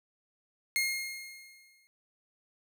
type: tone with exponential decay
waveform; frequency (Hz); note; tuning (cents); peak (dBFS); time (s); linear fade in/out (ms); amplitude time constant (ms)
sawtooth; 2141; C7; +39; -22; 0.76-1.87; 0; 240
effects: none